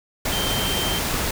sine tone in noise, 3136 Hz, G7, in tune, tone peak -26 dBFS, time 0.32-0.99 s, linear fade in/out 5 ms, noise pink, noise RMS -24 dBFS, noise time 0.25-1.31 s, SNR -5 dB, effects none

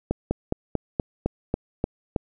slowing click train, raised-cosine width 2 ms, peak -9 dBFS, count 9, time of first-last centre 0.11-2.162 s, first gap 200 ms, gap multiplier 1.07, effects none

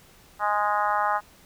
harmonic tone, 207.6 Hz, G#3, in tune, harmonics 3 / 4 / 5 / 6 / 7 / 8 / 9, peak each -32 / -25 / -28 / -27 / -32 / -37 / -39 dBFS, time 0.39-1.21 s, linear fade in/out 50 ms, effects pink hiss -54 dBFS RMS until 1.45 s

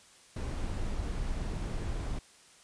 brown noise, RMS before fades -34 dBFS, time 0.36-2.19 s, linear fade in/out 5 ms, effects white hiss -58 dBFS RMS until 2.63 s + resampled to 22050 Hz

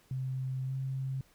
sine tone with pitch glide, 130.81 to 133.17 Hz, C3 to C3, 0 to +31 cents, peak -32 dBFS, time 0.11-1.21 s, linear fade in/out 2 ms, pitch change +31 cents, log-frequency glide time 0.65-0.73 s, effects pink hiss -65 dBFS RMS until 1.34 s

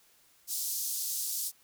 white band-pass noise, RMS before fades -34 dBFS, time 0.47-1.52 s, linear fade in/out 50 ms, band 4700 to 16000 Hz, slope 24 dB/octave, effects white hiss -64 dBFS RMS until 1.63 s

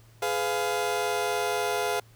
30% pulse chord, F diminished, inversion first, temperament just, 419.1 / 502.9 / 698.5 Hz, Ab4 / Cb5 / F5, +16 / +31 / 0 cents, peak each -27 / -29 / -27 dBFS, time 0.22-2 s, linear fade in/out 5 ms, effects added 113 Hz sine -53 dBFS peak until 2.15 s + pink hiss -60 dBFS RMS until 2.15 s

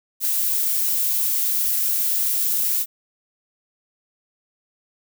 violet noise with amplitude modulation, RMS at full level -20 dBFS, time 0.2-2.86 s, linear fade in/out 50 ms, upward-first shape sine, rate 226 Hz, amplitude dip 25%, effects none

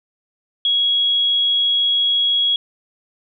sine tone, 3322 Hz, G#7, in tune, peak -14 dBFS, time 0.65-2.56 s, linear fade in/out 2 ms, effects none

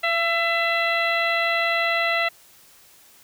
harmonic tone with a mistuned harmonic, 669 Hz, E5, 25 cents sharp, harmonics 1 / 2 / 3 / 4 / 5 / 6, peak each -25 / -27 / -23 / -27 / -33 / -33 dBFS, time 0.03-2.29 s, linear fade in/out 10 ms, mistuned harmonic 1, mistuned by +19 cents, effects white hiss -52 dBFS RMS until 3.23 s

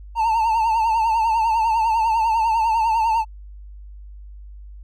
triangle tone with vibrato, 897 Hz, A5, 33 cents sharp, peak -14 dBFS, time 0.15-3.25 s, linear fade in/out 50 ms, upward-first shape triangle, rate 10 Hz, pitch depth 77 cents each way, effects added 50 Hz sine -36 dBFS peak until 4.83 s

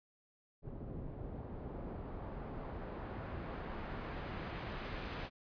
pink noise with low-pass filter sweep, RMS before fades -44 dBFS, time 0.62-5.3 s, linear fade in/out 50 ms, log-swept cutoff 410 to 3300 Hz, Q 0.74, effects resampled to 11025 Hz

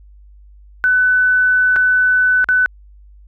sine tone with dropouts, 1500 Hz, F#6, 23 cents sharp, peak -10 dBFS, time 0.84-2.66 s, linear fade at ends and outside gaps 0 ms, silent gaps 1.76-1.764 / 2.443-2.488 s, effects added 50 Hz sine -40 dBFS peak until 3.27 s

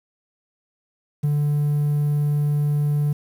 triangle tone with ADSR envelope, 146.83 Hz, D3, in tune, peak -12 dBFS, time 1.23-3.13 s, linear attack 18 ms, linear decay 9 ms, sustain -3 dB, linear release 6 ms, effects tanh soft clip ceiling -11 dBFS + 8-bit

